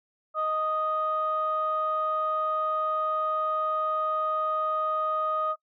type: tone pair together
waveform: sine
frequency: 624 / 1244 Hz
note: D#5 / D#6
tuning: +5 / -1 cents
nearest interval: octave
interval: 1194 cents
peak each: -30 / -25 dBFS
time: 0.34-5.56 s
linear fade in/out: 50 ms
effects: noise-tail reverb RT60 0.1 s tail -24 dB re dry + tanh soft clip ceiling -18 dBFS